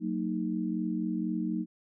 sine chord, D# minor, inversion first, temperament equal with one note detuned, 185 / 229.1 / 311.1 Hz, F#3 / A#3 / D#4, 0 / -30 / 0 cents, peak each -33 dBFS, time 0-1.66 s, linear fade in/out 50 ms, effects none

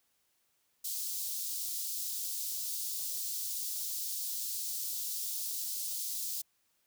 white high-pass noise, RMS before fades -37 dBFS, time 0.84-6.42 s, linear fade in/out 10 ms, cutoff 4200 Hz, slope 24 dB/octave, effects white hiss -75 dBFS RMS until 6.86 s

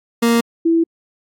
30% pulse / sine tone pair in turn, 233.1 / 331 Hz, A#3 / E4, 0 / +7 cents, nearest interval tritone, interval 607 cents, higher second, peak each -9 / -11 dBFS, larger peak first, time 0.22-0.41 / 0.65-0.84 s, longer neither, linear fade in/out 10 ms, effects AAC 64 kbps

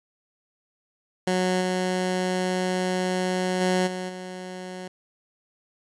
15% pulse tone with level steps, 183.7 Hz, F#3, 12 cents flat, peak -15 / -17 / -14 / -23 / -28 dBFS, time 1.27-4.88 s, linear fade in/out 5 ms, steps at 1.6 / 3.6 / 3.86 / 4.08 s, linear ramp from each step 20 ms, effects resampled to 22050 Hz

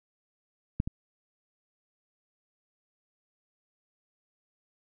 clicks, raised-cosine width 5 ms, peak -14 / -20 dBFS, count 2, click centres 0.801 / 0.875 s, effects none

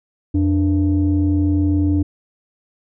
sine tone pair together, 87.32 / 293.7 Hz, F2 / D4, 0 / 0 cents, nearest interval octave + major sixth, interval 2100 cents, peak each -15 dBFS, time 0.34-2.03 s, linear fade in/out 10 ms, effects tanh soft clip ceiling -9 dBFS

